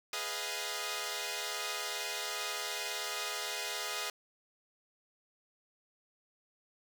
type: chord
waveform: 5% pulse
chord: F half-diminished seventh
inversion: first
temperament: equal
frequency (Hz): 415.3 / 493.9 / 622.3 / 698.5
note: Ab4 / Cb5 / Eb5 / F5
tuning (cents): 0 / 0 / 0 / 0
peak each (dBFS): -30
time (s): 0.13-4.1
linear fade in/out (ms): 2
effects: none